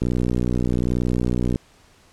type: click train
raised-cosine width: 3 ms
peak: -9 dBFS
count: 95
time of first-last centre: 0.02-1.558 s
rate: 61.1 Hz
effects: pink hiss -54 dBFS RMS until 2.12 s + low-pass 9000 Hz 12 dB/octave